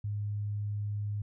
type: tone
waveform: sine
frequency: 103.5 Hz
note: G#2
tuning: 5 cents flat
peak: -31 dBFS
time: 0.04-1.22 s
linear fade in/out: 5 ms
effects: none